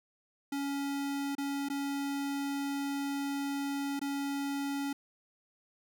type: tone with dropouts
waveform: square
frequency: 280 Hz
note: C#4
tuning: 18 cents sharp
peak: -33 dBFS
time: 0.52-4.93 s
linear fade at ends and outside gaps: 5 ms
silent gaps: 1.352-1.381 / 1.687-1.699 / 3.994-4.014 s
effects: none